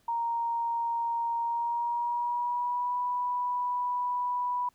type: tone with pitch glide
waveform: sine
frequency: 932.3 to 983.8 Hz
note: A#5 to B5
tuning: 0 to -7 cents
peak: -27 dBFS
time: 0.08-4.69 s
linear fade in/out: 5 ms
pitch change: +93 cents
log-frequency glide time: 1.41-2.97 s
effects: pink hiss -68 dBFS RMS until 4.74 s